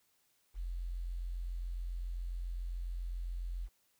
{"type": "tone with quantisation", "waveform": "sine", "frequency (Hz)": 43.65, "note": "F1", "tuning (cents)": 0, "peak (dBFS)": -36, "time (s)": [0.54, 3.69], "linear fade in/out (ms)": 50, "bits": 11, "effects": ["white hiss -74 dBFS RMS until 3.99 s"]}